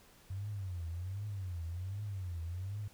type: tone with vibrato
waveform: sine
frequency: 92.8 Hz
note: F#2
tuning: 6 cents sharp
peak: -37 dBFS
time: 0.3-2.88 s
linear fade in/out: 5 ms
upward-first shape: triangle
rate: 1.3 Hz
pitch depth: 230 cents each way
effects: pink hiss -62 dBFS RMS until 2.93 s